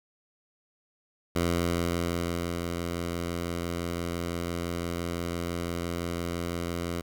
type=tone with ADSR envelope; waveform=10% pulse; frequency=85.9 Hz; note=F2; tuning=28 cents flat; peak=-16 dBFS; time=1.35-7.02 s; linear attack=13 ms; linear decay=1200 ms; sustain=-6 dB; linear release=22 ms; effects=none